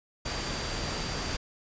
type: tone in noise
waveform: sine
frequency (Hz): 4699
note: D8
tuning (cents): 0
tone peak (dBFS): -41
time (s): 0.25-1.37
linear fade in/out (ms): 10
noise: pink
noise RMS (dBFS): -33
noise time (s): 0.25-1.37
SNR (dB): -11
effects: resampled to 16000 Hz